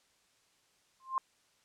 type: tone with exponential growth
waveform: sine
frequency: 1054 Hz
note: C6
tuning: 12 cents sharp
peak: -25 dBFS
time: 1-1.18 s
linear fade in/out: 1 ms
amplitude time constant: 38 ms
effects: white hiss -70 dBFS RMS until 1.64 s + low-pass 8000 Hz 12 dB/octave